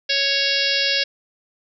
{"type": "harmonic tone", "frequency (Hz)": 554.4, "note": "C#5", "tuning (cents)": 0, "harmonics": [1, 3, 4, 5, 6, 7, 8, 9, 10], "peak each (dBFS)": [-29, -26, -28, -25, -26, -26, -26, -24, -29], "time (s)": [0.09, 1.04], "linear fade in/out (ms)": 10, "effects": []}